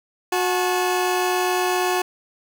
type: tone pair together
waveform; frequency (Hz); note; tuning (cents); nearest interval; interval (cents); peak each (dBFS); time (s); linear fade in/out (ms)
20% pulse; 364.3 / 866; F#4 / A5; -27 / -28; octave + minor third; 1499; -15 / -21; 0.32-2.02; 5
effects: none